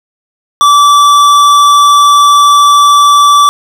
sine tone with tanh clipping, 1159 Hz, D6, 23 cents flat, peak -4 dBFS, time 0.61-3.49 s, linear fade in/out 0 ms, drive 16 dB, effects none

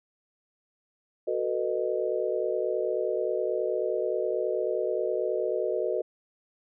sine chord, B dominant seventh, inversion second, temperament just, 370.4 / 444.5 / 493.9 / 617.4 Hz, F#4 / A4 / B4 / D#5, +2 / +18 / 0 / -14 cents, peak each -31 dBFS, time 1.27-6.02 s, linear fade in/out 10 ms, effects none

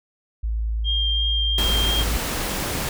sine tone, 55 Hz, A1, in tune, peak -21 dBFS, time 0.43-2.18 s, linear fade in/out 10 ms
sine tone with vibrato, 3201 Hz, G7, 36 cents sharp, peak -21 dBFS, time 0.84-2.05 s, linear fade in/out 50 ms, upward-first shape triangle, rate 2.9 Hz, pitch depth 10 cents each way
pink noise, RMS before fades -26 dBFS, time 1.58-2.89 s, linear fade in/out 2 ms
effects none

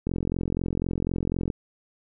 click train, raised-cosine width 3 ms, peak -14 dBFS, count 64, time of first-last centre 0.07-1.502 s, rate 44 Hz, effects none

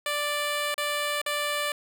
10% pulse tone with dropouts, 587.3 Hz, D5, in tune, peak -18 dBFS, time 0.06-1.72 s, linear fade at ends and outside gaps 2 ms, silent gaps 0.743-0.779 / 1.216-1.262 s, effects none

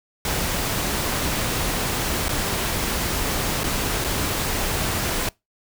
pink noise with dropouts, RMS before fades -24 dBFS, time 0.25-5.29 s, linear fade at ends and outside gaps 2 ms, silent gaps 2.283-2.291 / 3.635-3.64 / 4.042-4.045 s, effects noise-tail reverb RT60 0.2 s tail -24 dB re dry

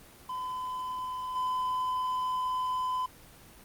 triangle tone with level steps, 1013 Hz, B5, 44 cents sharp, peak -31 / -26 dBFS, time 0.29-3.06 s, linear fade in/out 5 ms, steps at 1.35 s, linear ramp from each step 10 ms, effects pink hiss -53 dBFS RMS until 3.64 s + Opus 24 kbps

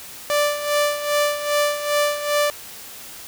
sawtooth tone with tremolo, 587.3 Hz, D5, in tune, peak -12 dBFS, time 0.3-2.5 s, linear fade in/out 0 ms, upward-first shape sine, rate 2.5 Hz, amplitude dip 70%, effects white hiss -38 dBFS RMS until 3.27 s

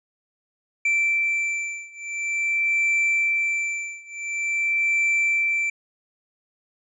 triangle beating tone pair, 2338 / 2338.47 Hz, D7 / D7, -8 / -8 cents, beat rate 0.47 Hz, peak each -22 / -23 dBFS, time 0.85-5.7 s, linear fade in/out 5 ms, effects resampled to 22050 Hz

